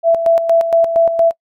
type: tone with tremolo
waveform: sine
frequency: 666 Hz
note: E5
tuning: 18 cents sharp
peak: -7 dBFS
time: 0.03-1.33 s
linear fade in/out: 50 ms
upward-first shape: square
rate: 4.3 Hz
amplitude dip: 60%
effects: noise-tail reverb RT60 0.1 s tail -26 dB re dry